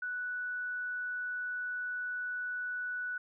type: tone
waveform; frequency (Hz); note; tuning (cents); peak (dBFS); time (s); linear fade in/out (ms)
sine; 1480; F#6; 0; -34; 0.02-3.18; 5
effects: none